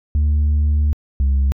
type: tone pair in turn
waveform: sine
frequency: 74.4 / 67.96 Hz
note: D2 / C#2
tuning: +23 / -34 cents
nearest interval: major second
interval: 157 cents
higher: first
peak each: -10 dBFS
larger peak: neither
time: 0.15-0.93 / 1.2-1.52 s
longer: first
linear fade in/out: 0 ms
effects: tanh soft clip ceiling -12 dBFS